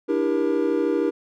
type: chord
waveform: triangle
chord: E half-diminished seventh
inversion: third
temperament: just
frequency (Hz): 296.7 / 329.6 / 395.6 / 474.7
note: D4 / E4 / G4 / Bb4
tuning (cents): +18 / 0 / +16 / +31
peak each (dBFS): -23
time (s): 0.08-1.11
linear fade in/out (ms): 20
effects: none